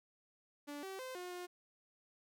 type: tone with pitch steps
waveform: sawtooth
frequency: 290 / 384 / 516 / 359.3 / 357 Hz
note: D4 / G4 / C5 / F4 / F4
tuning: -22 / -36 / -24 / +49 / +38 cents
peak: -40 dBFS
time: 0.67-1.47 s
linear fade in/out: 20 ms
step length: 160 ms
effects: none